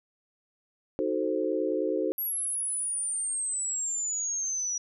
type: chord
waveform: sine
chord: D# diminished seventh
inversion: none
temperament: equal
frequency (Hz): 311.1 / 370 / 440 / 523.3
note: D#4 / F#4 / A4 / C5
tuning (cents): 0 / 0 / 0 / 0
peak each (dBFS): -31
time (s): 0.99-2.12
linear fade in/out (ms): 0
type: exponential sweep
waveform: sine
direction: down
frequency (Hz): 11640 to 5790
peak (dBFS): -28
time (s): 2.18-4.78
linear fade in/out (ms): 5
effects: none